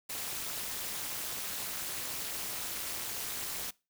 white noise with amplitude modulation, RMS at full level -34 dBFS, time 0.09-3.71 s, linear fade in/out 10 ms, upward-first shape sine, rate 247 Hz, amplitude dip 90%, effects noise-tail reverb RT60 0.3 s tail -24 dB re dry

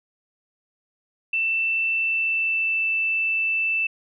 sine tone with pitch glide, 2668 to 2651 Hz, E7 to E7, +20 to +9 cents, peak -20 dBFS, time 1.33-3.87 s, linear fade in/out 5 ms, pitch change -11 cents, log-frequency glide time 1.95-2.84 s, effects none

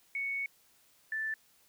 sine tone pair in turn, 2219 / 1761.2 Hz, C#7 / A6, +1 / +1 cents, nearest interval major third, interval 400 cents, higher first, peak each -32 / -32 dBFS, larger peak neither, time 0.15-0.46 / 1.12-1.34 s, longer first, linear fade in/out 2 ms, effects white hiss -66 dBFS RMS until 1.68 s

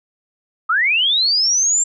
sine linear sweep, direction up, 1214 to 7459 Hz, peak -13 dBFS, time 0.69-1.84 s, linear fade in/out 10 ms, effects none

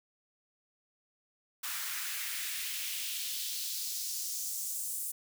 white noise with high-pass filter sweep, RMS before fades -37 dBFS, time 1.63-5.12 s, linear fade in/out 10 ms, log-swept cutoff 1300 to 9000 Hz, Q 1.7, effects none

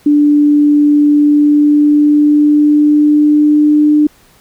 sine tone with pitch glide, 293.7 to 299.5 Hz, D4 to D4, 0 to +34 cents, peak -5 dBFS, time 0.06-4.07 s, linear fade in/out 5 ms, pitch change +34 cents, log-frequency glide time 1.09-3.95 s, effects pink hiss -47 dBFS RMS until 4.4 s

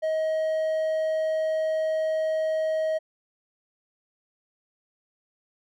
triangle tone, 632 Hz, D#5, 27 cents sharp, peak -21 dBFS, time 0.02-2.99 s, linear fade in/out 20 ms, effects none

